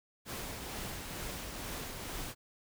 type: noise with tremolo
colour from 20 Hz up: pink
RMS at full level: -40 dBFS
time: 0.25-2.35 s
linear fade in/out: 50 ms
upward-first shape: triangle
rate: 2.2 Hz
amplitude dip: 35%
effects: none